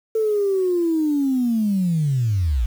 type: linear sweep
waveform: sine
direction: down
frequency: 447 to 51.91 Hz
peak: -16 dBFS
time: 0.15-2.66 s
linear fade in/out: 5 ms
effects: tanh soft clip ceiling -12 dBFS + 7-bit